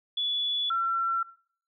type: tone pair in turn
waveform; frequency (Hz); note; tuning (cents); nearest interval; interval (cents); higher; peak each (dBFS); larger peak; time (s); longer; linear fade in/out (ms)
sine; 3427 / 1353.7; A7 / E6; -46 / +46; octave + major third; 1608; first; -26 / -24; second; 0.17-0.7 / 0.7-1.23; neither; 5
effects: noise-tail reverb RT60 0.5 s tail -20 dB re dry